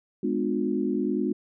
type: chord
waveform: sine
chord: G# diminished seventh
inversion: none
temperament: just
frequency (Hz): 207.7 / 249.2 / 299 / 358.8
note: G#3 / B3 / D4 / F4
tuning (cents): 0 / +16 / +31 / +47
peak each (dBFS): -29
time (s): 0.23-1.33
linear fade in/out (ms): 5
effects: none